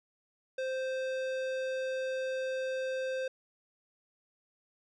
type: tone with tanh clipping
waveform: sine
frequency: 522 Hz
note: C5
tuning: 4 cents flat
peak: -34 dBFS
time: 0.58-3.28 s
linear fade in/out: 5 ms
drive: 17 dB
effects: none